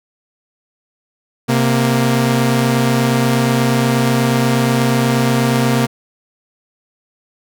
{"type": "tone pair together", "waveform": "sawtooth", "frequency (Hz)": [130.81, 233.3], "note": ["C3", "A#3"], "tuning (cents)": [0, 2], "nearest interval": "minor seventh", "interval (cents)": 1002, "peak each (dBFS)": -11, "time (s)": [1.48, 5.87], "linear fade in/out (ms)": 20, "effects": []}